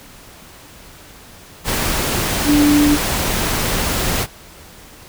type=tone in noise; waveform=sine; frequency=293.7 Hz; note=D4; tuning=in tune; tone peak=-10 dBFS; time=2.45-2.98 s; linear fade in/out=50 ms; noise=pink; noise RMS=-19 dBFS; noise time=1.64-4.27 s; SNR=+6 dB; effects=pink hiss -41 dBFS RMS until 5.08 s